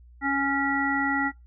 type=harmonic tone; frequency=277.2 Hz; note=C#4; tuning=in tune; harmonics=1 / 3 / 5 / 7; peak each=-27 / -29 / -29 / -28 dBFS; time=0.21-1.32 s; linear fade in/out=50 ms; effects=noise-tail reverb RT60 0.2 s tail -20 dB re dry + added 60 Hz sine -48 dBFS peak until 1.46 s